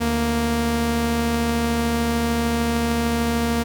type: tone pair together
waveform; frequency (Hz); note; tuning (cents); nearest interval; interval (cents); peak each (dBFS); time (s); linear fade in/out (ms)
sawtooth; 73.24 / 233.1; D2 / A#3; -4 / 0; octave + minor sixth; 2004; -22 / -16; 0-3.64; 20
effects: none